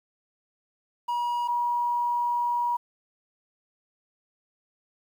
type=tone pair in turn; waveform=triangle / sine; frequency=960 / 960 Hz; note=B5 / B5; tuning=-49 / -49 cents; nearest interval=unison; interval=0 cents; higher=neither; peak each=-23 dBFS; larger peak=neither; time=1.08-1.48 / 1.48-2.77 s; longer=second; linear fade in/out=10 ms; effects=9-bit